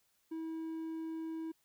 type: tone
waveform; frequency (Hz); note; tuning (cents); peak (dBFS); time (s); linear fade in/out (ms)
triangle; 323.1; E4; -35; -36; 0.31-1.52; 10
effects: white hiss -75 dBFS RMS until 1.64 s